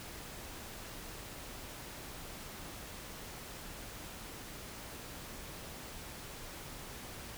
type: silence
effects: pink hiss -47 dBFS RMS until 7.37 s